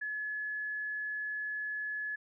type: tone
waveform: sine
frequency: 1706 Hz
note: G#6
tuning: 46 cents sharp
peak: -34 dBFS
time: 0.01-2.16 s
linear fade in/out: 10 ms
effects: none